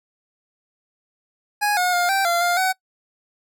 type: tone with pitch steps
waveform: 25% pulse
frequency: 829 / 722 / 707 / 780 / 689 / 702 / 752 Hz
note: G#5 / F#5 / F5 / G5 / F5 / F5 / F#5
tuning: -3 / -43 / +21 / -9 / -24 / +9 / +28 cents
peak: -14 dBFS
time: 1.61-2.73 s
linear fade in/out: 20 ms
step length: 160 ms
effects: noise-tail reverb RT60 0.1 s tail -24 dB re dry